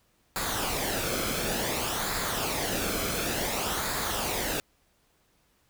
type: noise with flanger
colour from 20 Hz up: pink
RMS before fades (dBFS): -30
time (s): 0.36-4.6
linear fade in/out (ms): 0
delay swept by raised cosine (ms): 0.34 to 1.09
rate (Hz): 0.56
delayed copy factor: -0.55
effects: pink hiss -68 dBFS RMS until 5.69 s